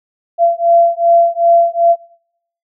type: beating tone pair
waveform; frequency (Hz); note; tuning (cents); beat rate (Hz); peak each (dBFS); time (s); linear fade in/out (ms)
sine; 680 / 682.6; F5 / F5; -46 / -40; 2.6; -11; 0.38-1.96; 50
effects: noise-tail reverb RT60 0.7 s tail -22 dB re dry